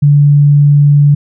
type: tone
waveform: sine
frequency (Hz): 144.8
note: D3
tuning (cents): -24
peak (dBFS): -3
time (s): 0.02-1.15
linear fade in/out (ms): 10
effects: none